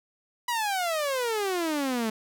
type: exponential sweep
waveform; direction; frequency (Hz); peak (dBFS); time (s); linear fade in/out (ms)
sawtooth; down; 987.8 to 214.9; -22; 0.48-2.1; 5
effects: none